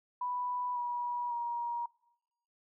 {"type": "tone with pitch steps", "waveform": "sine", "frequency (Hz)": [987.8, 968, 948.7], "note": ["B5", "B5", "A#5"], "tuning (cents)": [0, -35, 30], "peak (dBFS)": -32, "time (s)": [0.21, 1.86], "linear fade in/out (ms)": 5, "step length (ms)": 550, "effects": ["noise-tail reverb RT60 0.9 s tail -24 dB re dry"]}